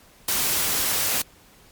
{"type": "noise", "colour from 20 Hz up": "white", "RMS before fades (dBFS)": -23, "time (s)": [0.28, 1.22], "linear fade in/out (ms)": 5, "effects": ["pink hiss -53 dBFS RMS until 1.71 s", "MP3 96 kbps"]}